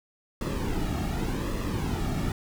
brown noise with flanger, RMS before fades -29 dBFS, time 0.41-2.32 s, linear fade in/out 2 ms, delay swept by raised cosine 1.3 to 2 ms, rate 0.87 Hz, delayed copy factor -0.65, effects none

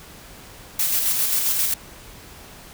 blue noise with tremolo, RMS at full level -20 dBFS, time 0.79-1.74 s, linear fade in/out 5 ms, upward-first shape square, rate 7.5 Hz, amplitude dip 30%, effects pink hiss -43 dBFS RMS until 2.73 s

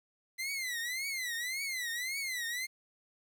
sawtooth tone with vibrato, 2031 Hz, B6, 48 cents sharp, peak -31 dBFS, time 0.38-2.67 s, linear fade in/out 20 ms, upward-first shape triangle, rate 1.8 Hz, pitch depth 190 cents each way, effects 11-bit

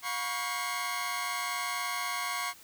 sawtooth tone cluster, 715 / 972 / 1111 / 1602 / 2121 Hz, F5 / B5 / C#6 / G6 / C7, +41 / -28 / +4 / +37 / +23 cents, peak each -37 / -36 / -31 / -39 / -34 dBFS, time 0.02-2.54 s, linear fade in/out 50 ms, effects white hiss -54 dBFS RMS until 2.63 s

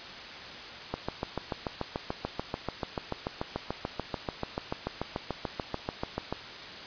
click train, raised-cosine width 1 ms, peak -16 dBFS, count 38, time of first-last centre 0.94-6.326 s, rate 6.87 Hz, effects white hiss -42 dBFS RMS until 6.86 s + resampled to 11025 Hz

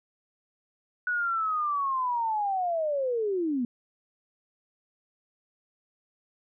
sine linear sweep, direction down, 1480 to 231.2 Hz, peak -25 dBFS, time 1.07-3.65 s, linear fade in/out 2 ms, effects none

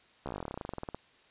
slowing click train, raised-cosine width 1 ms, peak -23 dBFS, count 23, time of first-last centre 0.26-0.946 s, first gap 14 ms, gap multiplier 1.07, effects white hiss -62 dBFS RMS until 1.3 s + resampled to 8000 Hz

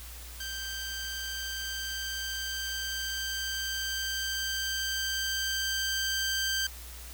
15% pulse tone with level ramp, 1568 Hz, G6, in tune, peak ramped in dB -29 to -21 dBFS, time 0.4-6.67 s, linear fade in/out 5 ms, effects added 60 Hz sine -44 dBFS peak until 7.13 s + white hiss -47 dBFS RMS until 7.13 s

